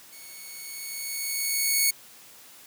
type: tone with level ramp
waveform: 5% pulse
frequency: 2217 Hz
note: C#7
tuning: in tune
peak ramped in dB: -35 to -9 dBFS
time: 0.12-1.91 s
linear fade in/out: 10 ms
effects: white hiss -50 dBFS RMS until 2.66 s + high-pass 100 Hz 12 dB/octave